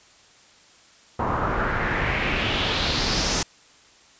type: noise with low-pass filter sweep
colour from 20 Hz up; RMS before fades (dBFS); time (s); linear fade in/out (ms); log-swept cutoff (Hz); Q
pink; -24; 1.19-3.43; 5; 1000 to 6400; 3
effects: white hiss -53 dBFS RMS until 4.19 s + resampled to 16000 Hz